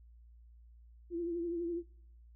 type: tone with vibrato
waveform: sine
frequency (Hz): 341.6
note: F4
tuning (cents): -38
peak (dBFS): -34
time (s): 1.1-1.83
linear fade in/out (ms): 50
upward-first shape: triangle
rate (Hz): 12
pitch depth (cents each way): 59
effects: noise-tail reverb RT60 0.7 s tail -24 dB re dry + added 58 Hz sine -55 dBFS peak until 2.35 s